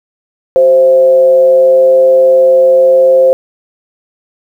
sine tone with frequency modulation, 523.3 Hz, C5, in tune, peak -3 dBFS, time 0.56-3.33 s, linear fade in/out 0 ms, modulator 147 Hz, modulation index 0.33, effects 7-bit

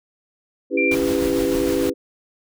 sine chord, C# half-diminished seventh, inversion none, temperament just, 277.2 / 332.6 / 399.1 / 498.9 Hz, C#4 / E4 / G4 / B4, 0 / +16 / +31 / +17 cents, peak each -23 dBFS, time 0.7-1.94 s, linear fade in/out 50 ms
sine tone, 2367 Hz, D7, 13 cents sharp, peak -19 dBFS, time 0.77-0.95 s, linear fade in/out 10 ms
pink noise with tremolo, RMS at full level -29 dBFS, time 0.91-1.9 s, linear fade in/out 5 ms, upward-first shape sine, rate 6.6 Hz, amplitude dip 30%
effects none

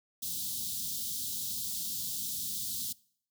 white band-stop noise, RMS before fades -36 dBFS, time 0.22-2.93 s, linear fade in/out 10 ms, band 260 to 3400 Hz, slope 48 dB/octave, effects noise-tail reverb RT60 0.6 s tail -23 dB re dry + high-pass 80 Hz 12 dB/octave

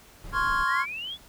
brown noise, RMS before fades -38 dBFS, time 0.24-0.64 s, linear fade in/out 0 ms
triangle chord, Db major seventh, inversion third, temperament equal, 1046.5 / 1108.7 / 1396.9 / 1661.2 Hz, C6 / Db6 / F6 / Ab6, 0 / 0 / 0 / 0 cents, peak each -25 / -28 / -26 / -28 dBFS, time 0.32-0.86 s, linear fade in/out 50 ms
sine exponential sweep, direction up, 1760 to 3520 Hz, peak -32 dBFS, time 0.66-1.18 s, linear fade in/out 50 ms
effects pink hiss -53 dBFS RMS until 1.28 s

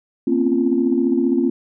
sine tone cluster, 233 / 252.8 / 268 / 344.2 Hz, A#3 / B3 / C4 / F4, -1 / +41 / +42 / -25 cents, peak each -21 / -23 / -18 / -19 dBFS, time 0.27-1.5 s, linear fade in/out 5 ms, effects tanh soft clip ceiling -5 dBFS

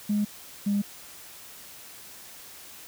sine tone pair in turn, 207.7 / 202.8 Hz, G#3 / G#3, 0 / -41 cents, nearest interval unison, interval 41 cents, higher first, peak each -21 dBFS, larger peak neither, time 0.09-0.25 / 0.66-0.82 s, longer neither, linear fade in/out 10 ms, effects tanh soft clip ceiling -18 dBFS + white hiss -46 dBFS RMS until 2.87 s

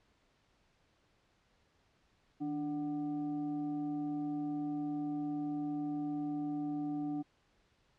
sine tone with frequency modulation, 293.7 Hz, D4, in tune, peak -34 dBFS, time 2.4-7.23 s, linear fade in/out 20 ms, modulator 450 Hz, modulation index 0.46, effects pink hiss -72 dBFS RMS until 7.98 s + low-pass 5000 Hz 12 dB/octave

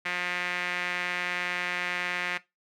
sawtooth tone with band-pass filter, 178.1 Hz, F3, 34 cents sharp, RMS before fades -31 dBFS, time 0.05-2.38 s, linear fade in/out 10 ms, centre 2100 Hz, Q 2.9, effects noise-tail reverb RT60 0.2 s tail -18 dB re dry

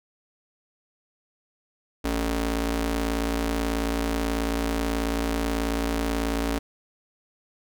sawtooth ring-modulated tone, 167.6 Hz, E3, 29 cents sharp, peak -17 dBFS, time 2.04-6.59 s, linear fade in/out 10 ms, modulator 113 Hz, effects none

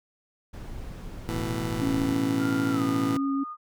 brown noise, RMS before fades -38 dBFS, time 0.53-2.18 s, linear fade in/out 10 ms
20% pulse chord, A suspended second, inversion none, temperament just, 110 / 123.75 / 165 Hz, A2 / B2 / E3, 0 / +4 / +2 cents, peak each -27 / -29 / -29 dBFS, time 1.29-3.17 s, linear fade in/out 0 ms
sine tone with vibrato, 275.1 Hz, C#4, 13 cents flat, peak -24 dBFS, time 1.81-3.44 s, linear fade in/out 10 ms, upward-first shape sine, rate 6.4 Hz, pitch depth 8 cents each way
sine tone with pitch glide, 1400 to 1225.8 Hz, F6 to D#6, +4 to -26 cents, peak -34 dBFS, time 2.38-3.57 s, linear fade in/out 50 ms, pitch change -230 cents, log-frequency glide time 2.7-2.82 s
effects none

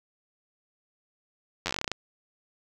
slowing click train, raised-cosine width 0.2 ms, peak -11 dBFS, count 13, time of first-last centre 1.66-1.917 s, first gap 10 ms, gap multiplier 1.13, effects none

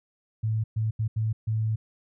sine tone bursts at uneven times, 110 Hz, A2, in tune, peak -23 dBFS, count 5, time 0.43-0.64 / 0.76-0.91 / 0.99-1.08 / 1.16-1.33 / 1.47-1.76 s, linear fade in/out 10 ms, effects none

